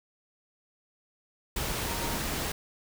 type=tone in noise; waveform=sine; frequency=932.3 Hz; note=A#5; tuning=in tune; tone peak=-40 dBFS; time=1.87-2.18 s; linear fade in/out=5 ms; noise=pink; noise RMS=-32 dBFS; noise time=1.56-2.52 s; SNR=-11 dB; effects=none